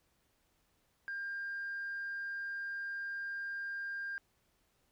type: tone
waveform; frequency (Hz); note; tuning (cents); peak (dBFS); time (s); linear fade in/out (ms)
sine; 1600; G6; +35; -36; 1.08-4.18; 0
effects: tanh soft clip ceiling -34 dBFS + pink hiss -75 dBFS RMS until 4.91 s